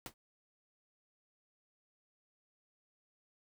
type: noise with exponential decay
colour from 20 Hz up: pink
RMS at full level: -40 dBFS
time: 0.06-0.14 s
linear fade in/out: 1 ms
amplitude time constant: 17 ms
effects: none